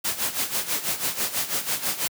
white noise with tremolo, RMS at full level -24 dBFS, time 0.04-2.08 s, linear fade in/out 10 ms, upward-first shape sine, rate 6.1 Hz, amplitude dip 75%, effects high-pass 100 Hz 12 dB/octave

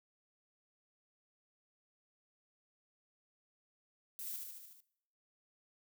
violet noise with echo, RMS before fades -44 dBFS, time 4.19-4.36 s, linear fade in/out 0 ms, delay 74 ms, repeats 6, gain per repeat -3 dB, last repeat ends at 4.804 s, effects noise-tail reverb RT60 0.7 s tail -19 dB re dry

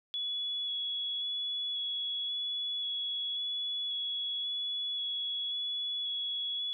sine tone with vibrato, 3382 Hz, G#7, 31 cents sharp, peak -32 dBFS, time 0.14-6.73 s, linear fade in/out 0 ms, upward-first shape square, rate 0.93 Hz, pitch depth 9 cents each way, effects none

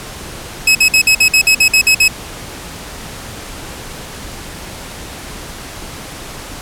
sawtooth tone bursts, 2566 Hz, E7, 47 cents flat, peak -3 dBFS, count 11, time 0.67-2.081 s, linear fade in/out 5 ms, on 81 ms, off 52 ms, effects pink hiss -29 dBFS RMS until 6.61 s + low-pass 12000 Hz 12 dB/octave

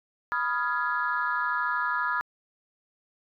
sine chord, F half-diminished seventh, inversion second, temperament equal with one note detuned, 987.8 / 1244.5 / 1396.9 / 1675.7 Hz, Cb6 / Eb6 / F6 / Ab6, 0 / 0 / 0 / +15 cents, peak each -30 dBFS, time 0.32-2.21 s, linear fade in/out 0 ms, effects tanh soft clip ceiling -16 dBFS

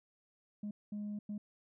sine tone bursts at uneven times, 207.7 Hz, G#3, in tune, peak -36 dBFS, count 3, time 0.63-0.71 / 0.92-1.19 / 1.29-1.38 s, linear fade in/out 5 ms, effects tanh soft clip ceiling -36 dBFS

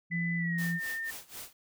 sine tone, 170.6 Hz, F3, 40 cents flat, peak -30 dBFS, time 0.1-0.8 s, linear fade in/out 50 ms
sine tone with pitch glide, 2000 to 1812.9 Hz, B6 to A#6, +21 to -49 cents, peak -33 dBFS, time 0.11-1.11 s, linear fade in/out 10 ms, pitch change -170 cents, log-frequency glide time 0.37-0.66 s
white noise with tremolo, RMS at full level -42 dBFS, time 0.58-1.53 s, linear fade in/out 5 ms, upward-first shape sine, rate 4 Hz, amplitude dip 90%
effects none

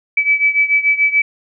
sine beating tone pair, 2296 / 2302.9 Hz, D7 / D7, -40 / -35 cents, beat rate 6.9 Hz, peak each -13 / -16 dBFS, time 0.17-1.22 s, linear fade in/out 5 ms, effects none

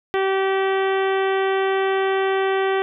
harmonic tone, 385.6 Hz, G4, 28 cents flat, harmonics 1 / 2 / 3 / 4 / 5 / 6 / 7 / 8 / 9, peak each -19 / -25 / -29 / -30 / -30 / -36 / -38 / -37 / -41 dBFS, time 0.14-2.82 s, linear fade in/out 0 ms, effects none

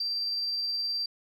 sine tone with tremolo, 4699 Hz, D8, in tune, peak -26 dBFS, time 0-1.06 s, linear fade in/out 5 ms, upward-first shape triangle, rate 19 Hz, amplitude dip 25%, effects tanh soft clip ceiling -23 dBFS

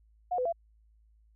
sine tone with pitch steps, 720 / 503 / 676 Hz, F#5 / B4 / E5, -47 / +32 / +43 cents, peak -27 dBFS, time 0.31-0.526 s, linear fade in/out 10 ms, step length 72 ms, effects added 54 Hz sine -60 dBFS peak until 1.35 s

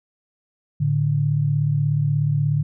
sine tone pair together, 110 / 146.64 Hz, A2 / D3, 0 / -2 cents, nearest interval perfect fourth, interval 498 cents, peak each -23 / -18 dBFS, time 0.8-2.63 s, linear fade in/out 10 ms, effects none

